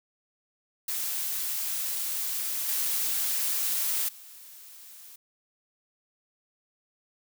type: noise with level steps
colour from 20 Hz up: blue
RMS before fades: -31 / -28 / -48 dBFS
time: 0.88-5.16 s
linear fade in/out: 5 ms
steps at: 2.68 / 4.08 s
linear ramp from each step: 10 ms
effects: none